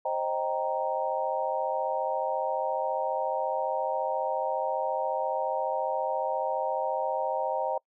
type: chord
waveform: sine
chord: C minor seventh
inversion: none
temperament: equal with one note detuned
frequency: 527.8 / 622.3 / 784 / 932.3 Hz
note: C5 / Eb5 / G5 / Bb5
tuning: +15 / 0 / 0 / 0 cents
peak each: -32 dBFS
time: 0.05-7.78 s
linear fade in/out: 5 ms
effects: noise-tail reverb RT60 0.1 s tail -26 dB re dry